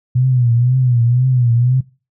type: tone with vibrato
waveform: sine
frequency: 123.47 Hz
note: B2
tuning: in tune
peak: -10 dBFS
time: 0.15-1.81 s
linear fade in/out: 10 ms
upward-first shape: triangle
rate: 2 Hz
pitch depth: 110 cents each way
effects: noise-tail reverb RT60 0.3 s tail -20 dB re dry